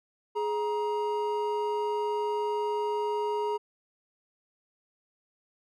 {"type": "tone pair together", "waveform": "triangle", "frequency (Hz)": [419.1, 944.7], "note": ["G#4", "A#5"], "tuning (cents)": [16, 23], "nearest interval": "octave + major second", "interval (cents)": 1407, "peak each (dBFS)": [-27, -29], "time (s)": [0.35, 3.58], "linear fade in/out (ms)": 20, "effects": []}